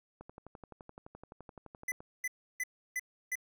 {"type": "click train", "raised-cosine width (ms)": 1, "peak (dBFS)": -34, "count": 22, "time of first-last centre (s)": [0.21, 2.005], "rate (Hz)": 11.7}
{"type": "tone bursts", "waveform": "square", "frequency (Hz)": 2007, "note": "B6", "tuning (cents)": 27, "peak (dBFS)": -33, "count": 5, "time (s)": [1.88, 3.355], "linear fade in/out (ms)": 5, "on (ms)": 39, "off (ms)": 320}
{"effects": []}